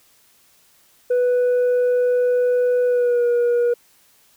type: tone with pitch glide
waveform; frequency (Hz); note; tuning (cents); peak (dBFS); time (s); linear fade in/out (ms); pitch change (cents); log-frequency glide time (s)
sine; 493.9 to 479.6; B4 to A#4; 0 to +49; -12; 1.1-3.74; 10; -51; 2.86-3.25
effects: tanh soft clip ceiling -14 dBFS + white hiss -56 dBFS RMS until 4.36 s